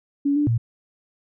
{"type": "tone with pitch steps", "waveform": "sine", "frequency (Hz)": [283.3, 293.9, 115.7], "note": ["C#4", "D4", "A#2"], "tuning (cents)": [38, 1, -13], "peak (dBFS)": -17, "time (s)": [0.25, 0.58], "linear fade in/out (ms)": 10, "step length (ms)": 110, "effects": []}